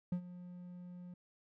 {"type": "tone with ADSR envelope", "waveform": "triangle", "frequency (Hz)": 178.2, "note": "F3", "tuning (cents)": 35, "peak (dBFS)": -29, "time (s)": [0.12, 1.14], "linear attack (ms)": 4, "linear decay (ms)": 82, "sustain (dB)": -16, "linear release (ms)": 4, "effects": []}